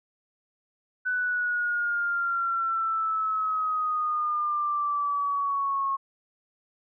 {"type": "exponential sweep", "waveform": "sine", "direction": "down", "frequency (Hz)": [1500, 1087], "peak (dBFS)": -24, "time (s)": [1.05, 5.97], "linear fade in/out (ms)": 20, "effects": []}